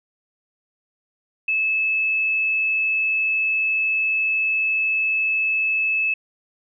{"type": "tone", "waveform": "sine", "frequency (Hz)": 2606, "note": "E7", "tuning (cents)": -20, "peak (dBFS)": -18, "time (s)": [1.48, 6.14], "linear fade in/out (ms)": 5, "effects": []}